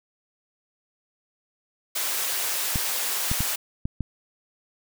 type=high-pass noise; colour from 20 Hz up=white; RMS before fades=-27 dBFS; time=1.95-3.56 s; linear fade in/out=10 ms; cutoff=480 Hz; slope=12 dB/octave
type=clicks; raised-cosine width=5 ms; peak=-14 dBFS; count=5; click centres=2.758 / 3.315 / 3.406 / 3.855 / 4.007 s
effects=none